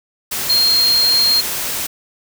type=tone in noise; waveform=sine; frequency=4216 Hz; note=C8; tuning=12 cents sharp; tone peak=-11 dBFS; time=0.49-1.41 s; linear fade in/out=10 ms; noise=white; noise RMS=-22 dBFS; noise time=0.31-1.87 s; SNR=+8 dB; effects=none